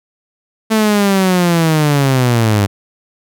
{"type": "linear sweep", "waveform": "sawtooth", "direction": "down", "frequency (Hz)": [222.3, 98], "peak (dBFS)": -6, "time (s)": [0.7, 2.67], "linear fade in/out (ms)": 20, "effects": []}